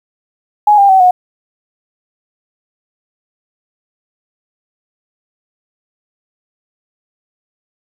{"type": "tone with pitch steps", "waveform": "sine", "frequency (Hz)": [836, 798.2, 762.2, 727.8], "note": ["G#5", "G5", "G5", "F#5"], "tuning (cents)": [11, 31, -49, -29], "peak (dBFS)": -4, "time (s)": [0.67, 1.11], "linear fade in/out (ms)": 5, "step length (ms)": 110, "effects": ["7-bit"]}